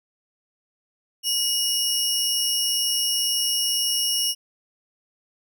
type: tone pair together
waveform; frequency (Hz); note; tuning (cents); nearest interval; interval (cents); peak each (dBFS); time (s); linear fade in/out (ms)
sawtooth; 2890 / 5462; F#7 / F8; -41 / -39; major seventh; 1102; -21; 1.23-4.35; 50
effects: none